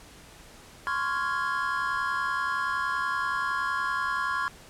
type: chord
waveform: triangle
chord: Db major seventh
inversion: third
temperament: equal with one note detuned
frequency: 1038.1 / 1108.7 / 1396.9 / 1661.2 Hz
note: C6 / Db6 / F6 / Ab6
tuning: -14 / 0 / 0 / 0 cents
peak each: -30 dBFS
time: 0.87-4.48 s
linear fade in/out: 0 ms
effects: pink hiss -50 dBFS RMS until 4.69 s + low-pass 11000 Hz 12 dB/octave